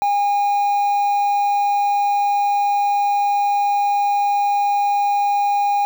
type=tone with quantisation; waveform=triangle; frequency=813 Hz; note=G#5; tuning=37 cents flat; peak=-13 dBFS; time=0.02-5.85 s; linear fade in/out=0 ms; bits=6; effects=none